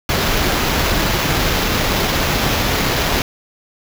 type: noise with sample-and-hold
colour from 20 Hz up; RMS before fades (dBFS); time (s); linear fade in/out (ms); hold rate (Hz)
pink; -17; 0.09-3.22; 2; 8820
effects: none